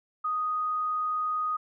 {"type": "tone", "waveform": "sine", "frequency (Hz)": 1244.5, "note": "D#6", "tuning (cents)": 0, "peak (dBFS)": -26, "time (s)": [0.24, 1.57], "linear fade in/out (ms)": 10, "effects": []}